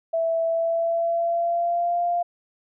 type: tone with pitch glide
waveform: sine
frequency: 659.3 to 696.9 Hz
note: E5 to F5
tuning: 0 to -4 cents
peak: -20 dBFS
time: 0.13-2.23 s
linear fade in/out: 10 ms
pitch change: +96 cents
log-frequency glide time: 0.44-2.01 s
effects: none